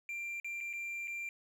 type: tone with dropouts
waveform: triangle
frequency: 2371 Hz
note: D7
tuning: 16 cents sharp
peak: -36 dBFS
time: 0.09-1.29 s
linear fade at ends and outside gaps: 1 ms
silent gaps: 0.4-0.445 / 0.605-0.609 / 0.73-0.735 / 1.074-1.079 s
effects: none